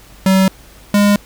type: tone pair in turn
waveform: square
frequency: 190.4 / 204.3 Hz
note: F#3 / G#3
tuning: +50 / -28 cents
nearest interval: minor second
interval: 122 cents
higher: second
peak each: -9 dBFS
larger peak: neither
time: 0.26-0.48 / 0.94-1.16 s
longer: neither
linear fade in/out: 2 ms
effects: added 50 Hz sine -44 dBFS peak until 1.25 s + pink hiss -43 dBFS RMS until 1.25 s